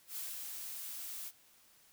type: noise with ADSR envelope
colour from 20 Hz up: blue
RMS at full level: -41 dBFS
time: 0.07-1.32 s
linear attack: 99 ms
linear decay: 190 ms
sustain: -3 dB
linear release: 49 ms
effects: white hiss -65 dBFS RMS until 1.92 s